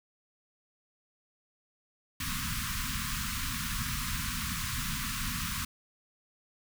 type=band-stop noise; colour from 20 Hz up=pink; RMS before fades=-34 dBFS; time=2.2-5.65 s; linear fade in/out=5 ms; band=260 to 1000 Hz; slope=96 dB/octave; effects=none